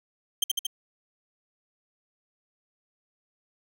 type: tone with echo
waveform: sawtooth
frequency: 3151 Hz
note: G7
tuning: 8 cents sharp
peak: -17 dBFS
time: 0.42-0.44 s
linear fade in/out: 5 ms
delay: 76 ms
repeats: 3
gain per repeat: -2 dB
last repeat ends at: 0.668 s
effects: none